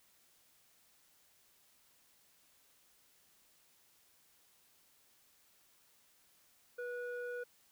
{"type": "tone with low-pass filter", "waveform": "square", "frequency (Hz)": 487.4, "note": "B4", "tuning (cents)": -23, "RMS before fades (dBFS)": -42, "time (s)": [6.78, 7.44], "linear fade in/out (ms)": 10, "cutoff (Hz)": 1200, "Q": 8.7, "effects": ["white hiss -69 dBFS RMS until 7.71 s"]}